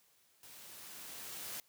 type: noise with level ramp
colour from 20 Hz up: white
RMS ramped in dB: -55 to -43 dBFS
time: 0.43-1.6 s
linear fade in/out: 2 ms
effects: white hiss -70 dBFS RMS until 1.68 s + high-pass 80 Hz 12 dB/octave